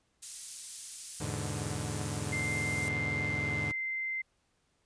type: high-pass noise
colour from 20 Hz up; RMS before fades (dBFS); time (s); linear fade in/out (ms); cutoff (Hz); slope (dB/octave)
pink; -41; 0.22-2.89; 10; 7700; 12
type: chord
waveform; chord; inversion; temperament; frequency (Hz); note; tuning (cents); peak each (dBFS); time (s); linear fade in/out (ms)
sawtooth; E dominant seventh; none; equal; 82.41 / 103.83 / 123.47 / 146.83; E2 / G#2 / B2 / D3; 0 / 0 / 0 / 0; -38 / -34 / -39 / -34; 1.2-3.72; 10
type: tone with pitch glide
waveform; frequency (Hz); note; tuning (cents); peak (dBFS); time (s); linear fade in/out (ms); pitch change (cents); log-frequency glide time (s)
sine; 2093 to 2079; C7 to C7; 0 to -12; -32; 2.32-4.22; 10; -12; 3.18-3.64
effects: pink hiss -74 dBFS RMS until 4.85 s + resampled to 22050 Hz